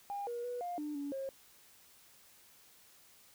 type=tone with pitch steps; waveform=sine; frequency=807 / 477.1 / 489 / 705 / 298.1 / 284.7 / 539 Hz; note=G#5 / A#4 / B4 / F5 / D4 / C#4 / C#5; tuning=-50 / +40 / -17 / +16 / +26 / +46 / -49 cents; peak=-36 dBFS; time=0.1-1.29 s; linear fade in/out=0 ms; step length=170 ms; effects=tanh soft clip ceiling -32 dBFS + white hiss -62 dBFS RMS until 3.34 s